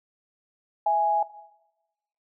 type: tone pair together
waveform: sine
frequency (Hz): 660.6 / 830.6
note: E5 / G#5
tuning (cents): +4 / 0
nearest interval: major third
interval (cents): 396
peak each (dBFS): -27 / -20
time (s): 0.86-1.23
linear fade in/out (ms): 5
effects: noise-tail reverb RT60 1.0 s tail -18 dB re dry